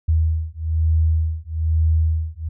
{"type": "beating tone pair", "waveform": "sine", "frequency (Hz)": [79.4, 80.5], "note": ["D#2", "E2"], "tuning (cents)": [36, -41], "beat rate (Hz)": 1.1, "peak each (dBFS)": [-19, -19], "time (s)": [0.08, 2.49], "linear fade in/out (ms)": 10, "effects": []}